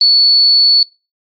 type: tone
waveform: sine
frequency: 4435 Hz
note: C#8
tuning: in tune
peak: -5 dBFS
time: 0.01-0.83 s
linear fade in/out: 2 ms
effects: noise-tail reverb RT60 0.3 s tail -26 dB re dry + MP3 32 kbps